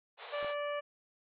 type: band-pass noise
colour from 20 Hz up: pink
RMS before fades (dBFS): -48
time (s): 0.17-0.55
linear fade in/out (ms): 50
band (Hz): 440 to 4000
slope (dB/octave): 96
type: harmonic tone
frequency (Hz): 583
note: D5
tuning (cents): -13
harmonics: 1 / 2 / 3 / 4 / 5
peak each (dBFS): -35 / -41 / -45 / -47 / -49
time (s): 0.32-0.81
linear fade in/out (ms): 20
type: clicks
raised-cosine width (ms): 1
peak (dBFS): -35 / -32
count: 2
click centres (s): 0.428 / 0.446
effects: none